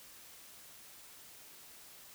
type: silence
effects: white hiss -55 dBFS RMS until 2.14 s